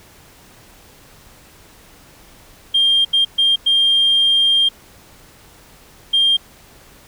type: tone bursts at uneven times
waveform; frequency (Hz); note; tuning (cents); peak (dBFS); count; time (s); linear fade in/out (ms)
sine; 3200; G7; +35; -10; 5; 2.74-3.05 / 3.13-3.25 / 3.38-3.56 / 3.66-4.69 / 6.13-6.37; 10
effects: tanh soft clip ceiling -7 dBFS + pink hiss -46 dBFS RMS until 7.07 s